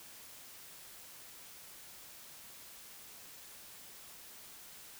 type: silence
effects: white hiss -53 dBFS RMS until 4.99 s